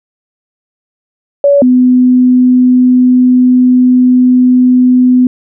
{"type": "tone pair in turn", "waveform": "sine", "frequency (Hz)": [567, 251.4], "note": ["C#5", "B3"], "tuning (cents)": [39, 31], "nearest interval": "octave + major second", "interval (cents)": 1408, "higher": "first", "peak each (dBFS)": -3, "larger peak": "neither", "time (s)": [[1.44, 1.62], [1.62, 5.27]], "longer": "second", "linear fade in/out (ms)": 2, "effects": []}